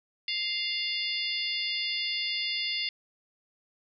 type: harmonic tone with a mistuned harmonic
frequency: 698.5 Hz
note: F5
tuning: in tune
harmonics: 3 / 4 / 5 / 6 / 7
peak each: -35 / -35 / -35 / -35 / -35 dBFS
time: 0.28-2.89 s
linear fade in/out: 2 ms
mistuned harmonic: 6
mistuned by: +86 cents
effects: none